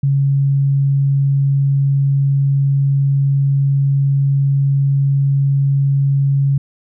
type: tone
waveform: sine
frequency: 138.59 Hz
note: C#3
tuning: in tune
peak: -11 dBFS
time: 0.03-6.58 s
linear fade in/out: 5 ms
effects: none